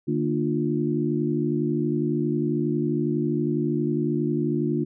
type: tone cluster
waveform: sine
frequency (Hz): 149.8 / 229.8 / 299.5 / 351.8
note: D3 / A#3 / D4 / F4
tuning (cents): +35 / -25 / +34 / +13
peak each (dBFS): -27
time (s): 0.07-4.85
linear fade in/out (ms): 20
effects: none